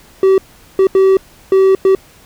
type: tone bursts at uneven times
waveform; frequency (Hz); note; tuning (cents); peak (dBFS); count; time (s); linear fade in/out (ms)
triangle; 383.5; G4; -38; -4; 5; 0.23-0.38 / 0.79-0.87 / 0.95-1.17 / 1.52-1.75 / 1.85-1.95; 2
effects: pink hiss -44 dBFS RMS until 2.25 s